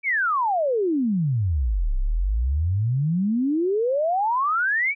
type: exponential two-way sweep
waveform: sine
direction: down then up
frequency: 2356 to 31 to 2356 Hz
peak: -19 dBFS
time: 0.03-4.95 s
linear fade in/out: 50 ms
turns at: 1.96 s
effects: none